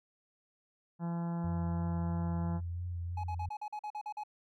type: harmonic tone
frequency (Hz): 170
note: F3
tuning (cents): -46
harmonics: 1 / 2 / 3 / 4 / 5 / 6 / 7 / 8 / 9 / 10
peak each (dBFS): -33 / -48 / -52 / -49 / -47 / -52 / -62 / -57 / -64 / -64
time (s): 0.99-2.61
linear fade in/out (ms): 50
type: tone with vibrato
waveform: sine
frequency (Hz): 87.31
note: F2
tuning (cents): 0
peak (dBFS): -35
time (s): 1.44-3.49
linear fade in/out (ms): 5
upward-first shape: sine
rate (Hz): 3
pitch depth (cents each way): 31
type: tone bursts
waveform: triangle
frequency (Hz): 843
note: G#5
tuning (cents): +26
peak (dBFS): -35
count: 10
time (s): 3.17-4.236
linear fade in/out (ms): 5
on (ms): 67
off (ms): 44
effects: none